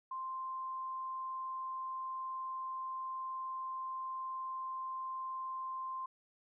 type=tone; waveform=sine; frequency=1046.5 Hz; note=C6; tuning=in tune; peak=-38 dBFS; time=0.11-6.06 s; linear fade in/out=5 ms; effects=none